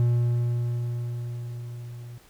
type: tone with level ramp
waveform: triangle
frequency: 119.8 Hz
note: A#2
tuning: 48 cents sharp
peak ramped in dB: -16 to -36 dBFS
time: 0-2.18 s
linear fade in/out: 0 ms
effects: pink hiss -56 dBFS RMS until 2.29 s